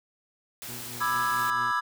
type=noise; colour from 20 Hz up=white; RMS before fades=-39 dBFS; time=0.62-1.5 s; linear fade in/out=0 ms
type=tone with tremolo; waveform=20% pulse; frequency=121.6 Hz; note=B2; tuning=26 cents flat; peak=-35 dBFS; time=0.68-1.72 s; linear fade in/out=10 ms; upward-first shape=triangle; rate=4.5 Hz; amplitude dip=65%
type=chord; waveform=triangle; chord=E dominant seventh; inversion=second; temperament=equal with one note detuned; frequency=987.8 / 1194.5 / 1318.5 / 1661.2 Hz; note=B5 / D6 / E6 / G#6; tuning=0 / +29 / 0 / 0 cents; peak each=-28 dBFS; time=1-1.81 s; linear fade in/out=20 ms
effects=none